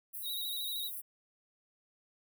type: high-pass noise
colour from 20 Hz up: white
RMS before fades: -42 dBFS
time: 0.13-1.02 s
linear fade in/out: 20 ms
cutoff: 10000 Hz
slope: 48 dB/octave
type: tone with vibrato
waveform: square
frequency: 3829 Hz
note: A#7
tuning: 46 cents sharp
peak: -37 dBFS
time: 0.22-0.91 s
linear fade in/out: 50 ms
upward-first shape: square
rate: 13 Hz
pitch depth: 39 cents each way
effects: none